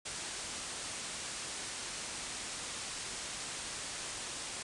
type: low-pass noise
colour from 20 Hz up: white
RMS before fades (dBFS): -42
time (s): 0.05-4.63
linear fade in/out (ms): 10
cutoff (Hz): 9600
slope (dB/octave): 96
effects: none